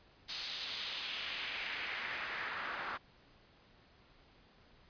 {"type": "noise with band-pass filter sweep", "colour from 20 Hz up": "pink", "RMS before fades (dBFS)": -41, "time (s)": [0.28, 2.98], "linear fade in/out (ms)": 20, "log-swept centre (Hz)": [4500, 1300], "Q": 2, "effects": ["pink hiss -64 dBFS RMS until 4.89 s", "resampled to 11025 Hz"]}